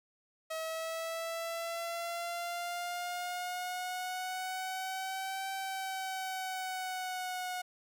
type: linear two-way sweep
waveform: sawtooth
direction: up then down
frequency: 640 to 773 to 728 Hz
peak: -32 dBFS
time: 0.5-7.62 s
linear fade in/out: 10 ms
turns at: 5.5 s
effects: none